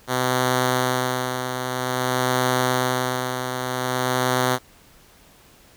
5% pulse tone with tremolo, 127.2 Hz, C3, 48 cents flat, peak -7 dBFS, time 0.07-4.59 s, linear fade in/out 50 ms, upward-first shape sine, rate 0.51 Hz, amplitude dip 55%, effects pink hiss -52 dBFS RMS until 5.76 s

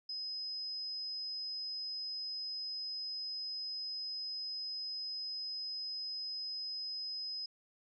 sine tone, 5060 Hz, D#8, 28 cents sharp, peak -38 dBFS, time 0.09-7.46 s, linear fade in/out 5 ms, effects none

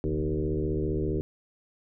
sine tone with frequency modulation, 233.1 Hz, A#3, in tune, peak -25 dBFS, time 0.04-1.21 s, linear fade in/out 0 ms, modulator 75.1 Hz, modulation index 2.8, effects none

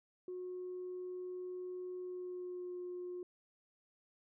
sine tone with pitch glide, 364 to 358.2 Hz, F#4 to F4, -28 to +44 cents, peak -40 dBFS, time 0.28-3.23 s, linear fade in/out 2 ms, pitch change -28 cents, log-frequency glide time 1.98-2.78 s, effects tanh soft clip ceiling -37 dBFS

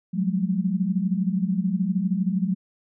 sine tone cluster, 179.1 / 192.1 / 211.2 Hz, F3 / G3 / G#3, +44 / -35 / +29 cents, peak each -24 / -25 / -28 dBFS, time 0.13-2.55 s, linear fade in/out 20 ms, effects none

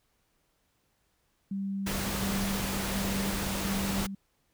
sine tone with tremolo, 196 Hz, G3, in tune, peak -30 dBFS, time 1.51-4.15 s, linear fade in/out 5 ms, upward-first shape square, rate 1.4 Hz, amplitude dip 40%
pink noise, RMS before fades -33 dBFS, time 1.86-4.07 s, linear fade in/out 10 ms
effects pink hiss -73 dBFS RMS until 4.53 s

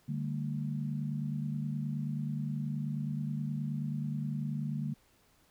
sine chord, D suspended fourth, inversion none, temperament equal with one note detuned, 146.83 / 196 / 225.7 Hz, D3 / G3 / A3, 0 / 0 / +44 cents, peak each -34 / -40 / -38 dBFS, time 0.08-4.94 s, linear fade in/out 10 ms, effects pink hiss -67 dBFS RMS until 5.5 s

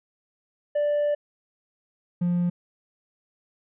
triangle tone pair in turn, 587.3 / 175.57 Hz, D5 / F3, 0 / +9 cents, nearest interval octave + major sixth, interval 2091 cents, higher first, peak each -18 dBFS, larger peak neither, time 0.75-1.15 / 2.21-2.5 s, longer first, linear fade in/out 10 ms, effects tanh soft clip ceiling -15 dBFS + resampled to 8000 Hz

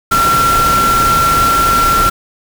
sine tone in noise, 1361 Hz, F6, 45 cents flat, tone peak -9 dBFS, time 0.11-2.1 s, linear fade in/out 10 ms, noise pink, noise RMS -17 dBFS, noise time 0.11-2.1 s, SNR +5 dB, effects none

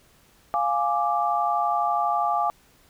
sine chord, D diminished, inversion first, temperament equal, 698.5 / 830.6 / 1174.7 Hz, F5 / Ab5 / D6, 0 / 0 / 0 cents, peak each -25 dBFS, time 0.54-2.5 s, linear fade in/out 0 ms, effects pink hiss -58 dBFS RMS until 2.89 s

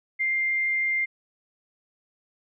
sine tone, 2102 Hz, C7, 7 cents sharp, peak -22 dBFS, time 0.19-1.06 s, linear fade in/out 20 ms, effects none

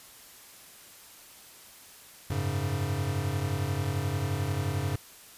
square chord, F# suspended second, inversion none, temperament equal, 92.5 / 103.83 / 138.59 Hz, F#2 / G#2 / C#3, 0 / 0 / 0 cents, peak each -33 dBFS, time 2.3-4.96 s, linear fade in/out 5 ms, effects white hiss -51 dBFS RMS until 5.37 s + resampled to 32000 Hz

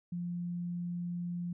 sine tone, 174.61 Hz, F3, in tune, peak -34 dBFS, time 0.12-1.53 s, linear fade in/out 5 ms, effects none

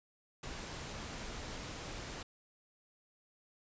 pink noise, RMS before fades -44 dBFS, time 0.43-2.23 s, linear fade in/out 5 ms, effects resampled to 16000 Hz

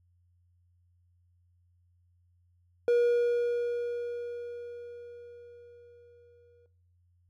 triangle tone with exponential decay, 478.6 Hz, A#4, 46 cents sharp, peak -19 dBFS, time 2.88-6.66 s, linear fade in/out 1 ms, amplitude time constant 820 ms, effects noise-tail reverb RT60 0.5 s tail -18 dB re dry + added 88 Hz sine -64 dBFS peak until 7.29 s

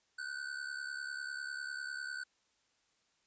square ring-modulated tone, 1502 Hz, F#6, 26 cents sharp, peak -37 dBFS, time 0.18-2.24 s, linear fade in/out 10 ms, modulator 35 Hz, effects white hiss -75 dBFS RMS until 3.26 s + resampled to 16000 Hz

